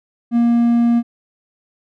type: tone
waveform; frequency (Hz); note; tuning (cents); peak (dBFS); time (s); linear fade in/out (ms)
triangle; 235.7; A#3; +19; -9; 0.31-1.03; 50
effects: none